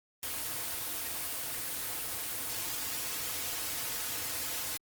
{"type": "noise with comb filter", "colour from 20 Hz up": "white", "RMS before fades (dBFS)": -36, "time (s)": [0.23, 4.77], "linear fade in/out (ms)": 0, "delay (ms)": 5.1, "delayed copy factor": -0.95, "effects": ["Opus 24 kbps"]}